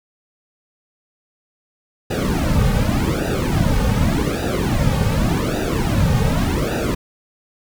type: noise with flanger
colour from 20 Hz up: brown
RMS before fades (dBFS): -18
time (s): 2.1-6.95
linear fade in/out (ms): 10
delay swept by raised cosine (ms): 0.92 to 3.02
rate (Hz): 0.86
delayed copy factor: -1
effects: none